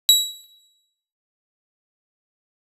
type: tone with exponential decay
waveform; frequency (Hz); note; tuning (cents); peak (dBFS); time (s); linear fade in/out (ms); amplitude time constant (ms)
sawtooth; 3890; B7; -27; -4; 0.09-0.44; 0; 75
effects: noise-tail reverb RT60 0.9 s tail -17 dB re dry + resampled to 32000 Hz